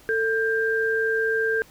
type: tone pair together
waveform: sine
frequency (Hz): 445.8 / 1588.7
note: A4 / G6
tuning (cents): +23 / +23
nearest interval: octave + minor seventh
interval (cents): 2200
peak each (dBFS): -23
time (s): 0.09-1.62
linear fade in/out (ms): 0
effects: pink hiss -52 dBFS RMS until 1.7 s